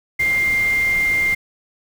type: tone in noise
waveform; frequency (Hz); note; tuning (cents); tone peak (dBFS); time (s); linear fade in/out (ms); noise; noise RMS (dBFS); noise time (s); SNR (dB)
sine; 2100; C7; +6; -15; 0.19-1.35; 10; pink; -32; 0.19-1.35; +14
effects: none